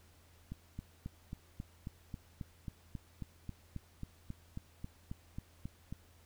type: click train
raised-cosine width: 5 ms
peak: -29 dBFS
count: 21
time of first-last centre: 0.52-5.925 s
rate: 3.7 Hz
effects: added 84 Hz sine -63 dBFS peak until 6.25 s + pink hiss -66 dBFS RMS until 6.25 s